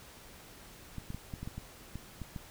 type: clicks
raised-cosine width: 5 ms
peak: -27 dBFS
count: 10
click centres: 0.983 / 1.104 / 1.146 / 1.338 / 1.43 / 1.475 / 1.58 / 1.956 / 2.217 / 2.362 s
effects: pink hiss -53 dBFS RMS until 2.5 s